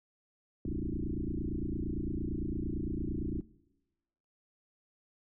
sine tone with frequency modulation, 135.4 Hz, C#3, 40 cents flat, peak -32 dBFS, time 0.65-3.41 s, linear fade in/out 2 ms, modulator 28.8 Hz, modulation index 7.3, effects noise-tail reverb RT60 1.0 s tail -20 dB re dry

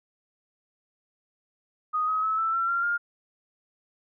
sine tone with pitch steps, 1244.5 / 1270.6 / 1297.3 / 1324.6 / 1352.4 / 1380.9 / 1409.9 Hz, D#6 / D#6 / E6 / E6 / E6 / F6 / F6, 0 / +36 / -28 / +8 / +44 / -20 / +16 cents, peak -23 dBFS, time 1.93-2.98 s, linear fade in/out 20 ms, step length 150 ms, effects none

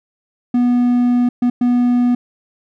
triangle tone bursts at uneven times, 244.4 Hz, B3, 18 cents flat, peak -9 dBFS, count 3, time 0.54-1.29 / 1.42-1.5 / 1.61-2.15 s, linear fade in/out 5 ms, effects none

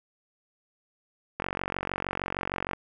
click train, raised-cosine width 0.5 ms, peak -14 dBFS, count 63, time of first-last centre 1.4-2.733 s, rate 46.5 Hz, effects none

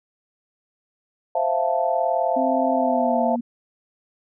sine chord, F major seventh, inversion second, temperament equal, 523.3 / 659.3 / 698.5 / 880 Hz, C5 / E5 / F5 / A5, 0 / 0 / 0 / 0 cents, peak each -26 / -23 / -23 / -26 dBFS, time 1.35-3.36 s, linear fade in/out 5 ms
sine tone with pitch glide, 261.6 to 237.1 Hz, C4 to A#3, 0 to +30 cents, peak -23 dBFS, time 2.36-3.41 s, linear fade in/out 10 ms, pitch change -170 cents, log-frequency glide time 2.73-3.25 s
effects none

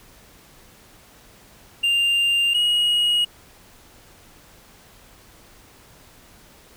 triangle tone pair in turn, 2794 / 2891 Hz, F7 / F#7, 0 / -41 cents, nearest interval minor second, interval 59 cents, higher second, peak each -15 dBFS, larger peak neither, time 1.83-2.54 / 2.54-3.25 s, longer neither, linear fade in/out 10 ms, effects pink hiss -50 dBFS RMS until 6.76 s

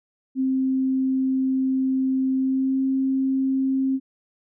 sine tone with pitch glide, 263.1 to 266.2 Hz, C4 to C4, +10 to +30 cents, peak -19 dBFS, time 0.35-4 s, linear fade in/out 50 ms, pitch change +20 cents, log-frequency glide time 2.36-2.82 s, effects none

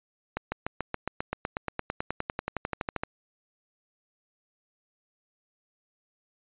accelerating click train, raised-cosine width 0.5 ms, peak -14 dBFS, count 26, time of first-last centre 0.37-3.035 s, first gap 150 ms, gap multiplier 0.97, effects resampled to 8000 Hz

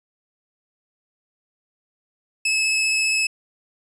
sawtooth tone with vibrato, 2594 Hz, E7, 28 cents flat, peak -15 dBFS, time 2.45-3.27 s, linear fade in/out 5 ms, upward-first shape triangle, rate 15 Hz, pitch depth 12 cents each way, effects resampled to 24000 Hz

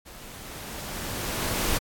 pink noise with level ramp, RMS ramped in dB -45 to -25 dBFS, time 0.05-1.79 s, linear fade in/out 20 ms, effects AAC 64 kbps

